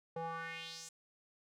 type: tone with band-pass filter sweep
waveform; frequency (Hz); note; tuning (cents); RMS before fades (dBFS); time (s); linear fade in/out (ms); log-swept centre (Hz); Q
square; 164.81; E3; 0; -44; 0.16-0.89; 5; 600 to 7700; 3.1
effects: none